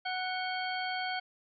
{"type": "harmonic tone with a mistuned harmonic", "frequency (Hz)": 740, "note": "F#5", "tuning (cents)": 0, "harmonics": [1, 2, 3, 4, 6], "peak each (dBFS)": [-35, -38, -40, -41, -43], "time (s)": [0.05, 1.2], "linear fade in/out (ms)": 10, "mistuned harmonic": 4, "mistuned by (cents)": 130, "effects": []}